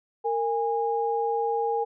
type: tone pair together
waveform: sine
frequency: 460.2 / 820 Hz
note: A#4 / G#5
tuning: -22 / -22 cents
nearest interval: minor seventh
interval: 1000 cents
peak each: -26 dBFS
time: 0.24-1.85 s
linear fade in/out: 20 ms
effects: none